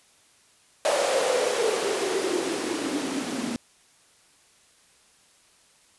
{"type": "noise with band-pass filter sweep", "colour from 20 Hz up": "blue", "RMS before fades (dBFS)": -26, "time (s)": [0.85, 3.56], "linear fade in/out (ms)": 0, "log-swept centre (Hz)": [590, 240], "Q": 7.5, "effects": ["white hiss -59 dBFS RMS until 5.98 s", "resampled to 24000 Hz"]}